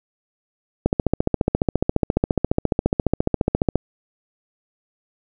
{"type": "click train", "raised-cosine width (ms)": 2, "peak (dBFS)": -3, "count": 43, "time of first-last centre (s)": [0.86, 3.757], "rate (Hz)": 14.5, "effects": []}